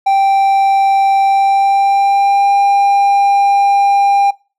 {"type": "tone with pitch glide", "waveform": "triangle", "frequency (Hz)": [784, 799.5], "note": ["G5", "G5"], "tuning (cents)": [0, 34], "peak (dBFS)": -6, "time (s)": [0.06, 4.31], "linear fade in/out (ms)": 10, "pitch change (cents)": 34, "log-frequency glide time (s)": [1.25, 2.51], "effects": ["noise-tail reverb RT60 0.3 s tail -22 dB re dry"]}